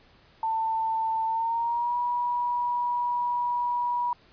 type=tone with pitch glide; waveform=sine; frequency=893 to 968.2 Hz; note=A5 to B5; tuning=+25 to -35 cents; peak=-24 dBFS; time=0.43-4.13 s; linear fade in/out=2 ms; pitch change=+140 cents; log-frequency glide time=1.26-1.96 s; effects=pink hiss -58 dBFS RMS until 4.32 s + resampled to 11025 Hz